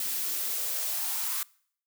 blue noise with high-pass filter sweep, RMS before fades -31 dBFS, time 0-1.43 s, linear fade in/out 2 ms, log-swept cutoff 220 to 1200 Hz, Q 3.2, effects noise-tail reverb RT60 0.6 s tail -24 dB re dry

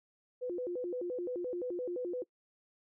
sine tone with vibrato, 419.5 Hz, G#4, 17 cents sharp, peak -34 dBFS, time 0.41-2.24 s, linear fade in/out 20 ms, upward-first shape square, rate 5.8 Hz, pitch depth 300 cents each way, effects noise-tail reverb RT60 0.1 s tail -22 dB re dry

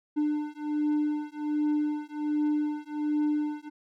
triangle beating tone pair, 298.4 / 299.7 Hz, D4 / D4, +28 / +35 cents, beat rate 1.3 Hz, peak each -27 dBFS, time 0.16-3.7 s, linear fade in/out 20 ms, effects none

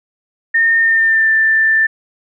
sine tone with pitch glide, 1825 to 1775.1 Hz, A#6 to A6, -37 to +15 cents, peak -9 dBFS, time 0.54-1.87 s, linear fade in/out 10 ms, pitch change -48 cents, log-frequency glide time 0.8-1.31 s, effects none

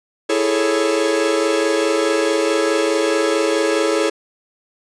45% pulse chord, A major seventh, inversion second, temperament equal, 329.6 / 415.3 / 440 / 554.4 Hz, E4 / G#4 / A4 / C#5, 0 / 0 / 0 / 0 cents, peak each -21 dBFS, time 0.29-4.1 s, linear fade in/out 10 ms, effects resampled to 22050 Hz

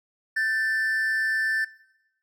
triangle tone pair together, 1543 / 1770.9 Hz, G6 / A6, -28 / +11 cents, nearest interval major second, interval 239 cents, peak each -28 / -21 dBFS, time 0.36-1.65 s, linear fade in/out 10 ms, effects noise-tail reverb RT60 0.9 s tail -20 dB re dry

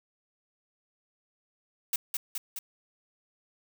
blue noise with echo, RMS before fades -28 dBFS, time 1.93-1.96 s, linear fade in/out 2 ms, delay 210 ms, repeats 3, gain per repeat -3 dB, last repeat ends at 2.59 s, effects none

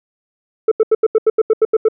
sine tone bursts, 440 Hz, A4, in tune, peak -5 dBFS, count 11, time 0.68-1.885 s, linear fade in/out 5 ms, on 35 ms, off 82 ms, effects tanh soft clip ceiling -7 dBFS

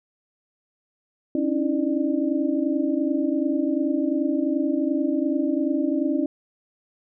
sine tone cluster, 273 / 295.7 / 324.6 / 598 Hz, C#4 / D4 / E4 / D5, -26 / +12 / -27 / +31 cents, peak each -24 / -26 / -25 / -31 dBFS, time 1.35-6.26 s, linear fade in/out 2 ms, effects none

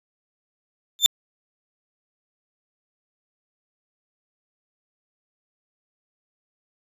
35% pulse tone with exponential growth, 3563 Hz, A7, 21 cents sharp, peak -3 dBFS, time 0.99-1.06 s, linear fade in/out 0 ms, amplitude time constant 15 ms, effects resampled to 32000 Hz

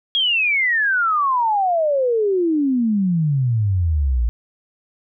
sine exponential sweep, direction down, 3322 to 55 Hz, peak -15 dBFS, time 0.15-4.29 s, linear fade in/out 0 ms, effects none

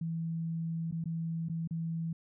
sine tone with dropouts, 164.5 Hz, E3, 3 cents flat, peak -32 dBFS, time 0.01-2.13 s, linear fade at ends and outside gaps 5 ms, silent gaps 0.913-0.923 / 1.041-1.056 / 1.486-1.496 / 1.675-1.708 s, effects none

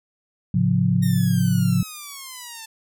sine chord, A augmented, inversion none, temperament equal with one note detuned, 110 / 138.59 / 178.9 Hz, A2 / C#3 / E#3, 0 / 0 / +42 cents, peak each -22 / -21 / -19 dBFS, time 0.54-1.83 s, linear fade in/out 5 ms
5% pulse exponential sweep, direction down, 1869 to 881 Hz, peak -23 dBFS, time 1.02-2.66 s, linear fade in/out 10 ms
effects none

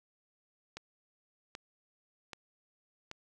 click train, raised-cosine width 0.2 ms, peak -25 dBFS, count 4, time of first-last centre 0.77-3.114 s, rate 1.28 Hz, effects none

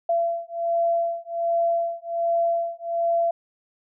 sine beating tone pair, 677 / 678.3 Hz, E5 / E5, +46 / +49 cents, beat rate 1.3 Hz, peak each -24 dBFS, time 0.09-3.31 s, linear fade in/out 5 ms, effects none

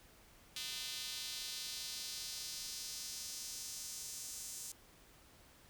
square tone with high-pass filter sweep, 137.5 Hz, C#3, 14 cents flat, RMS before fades -45 dBFS, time 0.56-4.72 s, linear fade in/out 2 ms, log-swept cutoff 3500 to 7100 Hz, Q 1.8, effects pink hiss -63 dBFS RMS until 5.69 s

